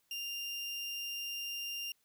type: tone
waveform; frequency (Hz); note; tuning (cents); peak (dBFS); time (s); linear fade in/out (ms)
30% pulse; 2794; F7; 0; -35; 0.11-1.92; 2
effects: white hiss -75 dBFS RMS until 2.04 s